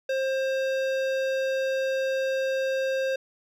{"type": "tone with hard clipping", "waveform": "sine", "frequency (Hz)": 531, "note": "C5", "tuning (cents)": 25, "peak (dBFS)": -26, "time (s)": [0.09, 3.16], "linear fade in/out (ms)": 5, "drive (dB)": 15, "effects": []}